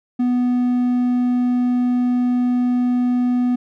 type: tone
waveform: triangle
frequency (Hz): 246.9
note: B3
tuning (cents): 0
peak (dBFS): -13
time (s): 0.19-3.56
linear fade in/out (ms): 10
effects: none